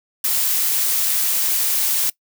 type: noise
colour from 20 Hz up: blue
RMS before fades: -19 dBFS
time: 0.24-2.1 s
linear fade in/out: 5 ms
effects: noise-tail reverb RT60 0.1 s tail -22 dB re dry